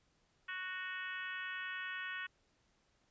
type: harmonic tone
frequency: 370 Hz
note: F#4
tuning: in tune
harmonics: 3 / 4 / 5 / 6 / 7 / 8 / 9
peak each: -50 / -44 / -44 / -54 / -49 / -53 / -57 dBFS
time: 0.48-2.27 s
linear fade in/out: 10 ms
effects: pink hiss -75 dBFS RMS until 3.1 s + resampled to 16000 Hz